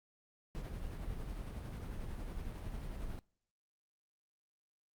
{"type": "noise with tremolo", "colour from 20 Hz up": "brown", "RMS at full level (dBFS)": -41, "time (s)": [0.55, 3.19], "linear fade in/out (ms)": 0, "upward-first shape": "sine", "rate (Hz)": 11, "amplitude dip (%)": 30, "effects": ["noise-tail reverb RT60 0.5 s tail -24 dB re dry", "Opus 48 kbps"]}